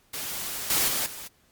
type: noise with level steps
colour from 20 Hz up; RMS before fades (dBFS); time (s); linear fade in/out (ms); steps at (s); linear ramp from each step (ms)
white; -33 / -23 / -27 / -39; 0.13-1.28; 10; 0.7 / 0.88 / 1.06; 2
effects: pink hiss -63 dBFS RMS until 1.51 s + MP3 96 kbps